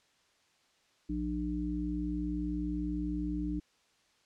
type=harmonic tone; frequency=60 Hz; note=B1; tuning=49 cents flat; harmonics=1 / 3 / 5; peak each=-37 / -38 / -34 dBFS; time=1.09-3.6 s; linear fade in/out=10 ms; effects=white hiss -69 dBFS RMS until 4.25 s + low-pass 6000 Hz 12 dB/octave